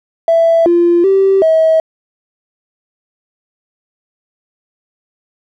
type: tone with pitch steps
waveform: triangle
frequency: 663 / 345 / 387.8 / 642 Hz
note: E5 / F4 / G4 / E5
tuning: +10 / -21 / -19 / -46 cents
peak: -3 dBFS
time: 0.28-1.8 s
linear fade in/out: 2 ms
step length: 380 ms
effects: tanh soft clip ceiling -4 dBFS